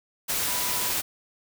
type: tone in noise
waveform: sine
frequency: 987.8 Hz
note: B5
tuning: in tune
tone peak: -37 dBFS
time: 0.47-0.93 s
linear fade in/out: 20 ms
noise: white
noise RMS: -27 dBFS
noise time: 0.28-1.02 s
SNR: -13 dB
effects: none